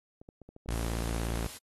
clicks, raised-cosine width 2 ms, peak -35 dBFS, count 8, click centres 0.215 / 0.289 / 0.417 / 0.49 / 0.564 / 0.66 / 0.737 / 0.839 s
sawtooth tone, 56.9 Hz, A#1, 41 cents flat, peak -27 dBFS, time 0.68-1.47 s, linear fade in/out 0 ms
white noise, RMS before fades -45 dBFS, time 0.7-1.58 s, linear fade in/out 10 ms
effects AAC 32 kbps

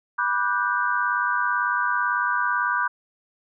sine chord, G major seventh, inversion first, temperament just, 980 / 1176 / 1470 / 1568 Hz, B5 / D6 / F#6 / G6, -14 / +2 / -12 / 0 cents, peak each -26 dBFS, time 0.18-2.88 s, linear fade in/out 10 ms, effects none

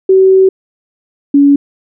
sine tone pair in turn, 380.3 / 283 Hz, F#4 / C#4, +48 / +36 cents, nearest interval perfect fourth, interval 512 cents, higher first, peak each -3 dBFS, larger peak neither, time 0.09-0.49 / 1.34-1.56 s, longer first, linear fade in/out 5 ms, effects none

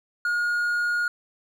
triangle tone, 1433 Hz, F6, 44 cents sharp, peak -20 dBFS, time 0.25-1.08 s, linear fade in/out 2 ms, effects none

